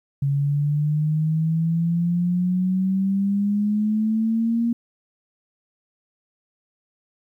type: exponential sweep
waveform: sine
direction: up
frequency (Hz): 138.7 to 235.8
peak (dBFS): -18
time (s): 0.22-4.73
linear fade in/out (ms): 5
effects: 10-bit